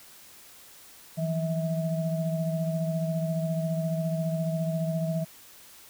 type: tone cluster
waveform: sine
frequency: 162.6 / 177.1 / 647 Hz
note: E3 / F3 / E5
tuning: -23 / +24 / -32 cents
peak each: -27 / -36 / -32 dBFS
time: 1.17-5.25 s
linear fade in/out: 20 ms
effects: white hiss -51 dBFS RMS until 5.89 s